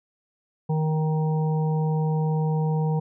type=harmonic tone; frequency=156.3 Hz; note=D#3; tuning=8 cents sharp; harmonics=1 / 3 / 5 / 6; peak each=-21 / -31 / -35 / -37 dBFS; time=0.69-3 s; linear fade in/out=10 ms; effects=none